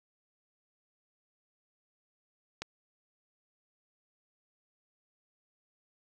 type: click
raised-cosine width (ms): 0.2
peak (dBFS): -19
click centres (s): 2.62
effects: none